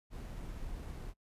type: noise with sample-and-hold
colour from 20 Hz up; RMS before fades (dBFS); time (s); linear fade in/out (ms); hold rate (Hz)
brown; -43; 0.1-1.14; 50; 8820
effects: noise-tail reverb RT60 0.1 s tail -23 dB re dry + resampled to 32000 Hz